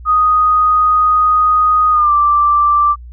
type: tone with pitch glide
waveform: sine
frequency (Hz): 1244.5 to 1174.7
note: D#6 to D6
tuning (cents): 0 to 0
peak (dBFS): -8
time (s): 0.05-2.96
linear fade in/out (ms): 50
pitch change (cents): -100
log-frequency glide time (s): 1.91-2.12
effects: added 60 Hz sine -30 dBFS peak until 3.12 s